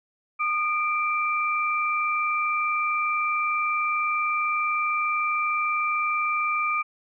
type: tone pair together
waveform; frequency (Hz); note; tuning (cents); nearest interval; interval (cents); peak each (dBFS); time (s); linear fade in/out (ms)
sine; 1224.4 / 2349; D#6 / D7; -28 / 0; major seventh; 1128; -24 / -26; 0.39-6.83; 20
effects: none